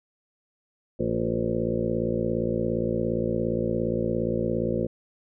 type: harmonic tone with a mistuned harmonic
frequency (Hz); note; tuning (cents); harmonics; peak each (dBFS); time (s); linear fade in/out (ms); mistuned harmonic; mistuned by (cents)
57.3; A#1; -29; 1 / 2 / 3 / 4 / 5 / 6 / 7 / 8 / 9 / 10; -38 / -33 / -32 / -30 / -41 / -30 / -38 / -33 / -30 / -37; 0.99-4.87; 10; 6; +44
effects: none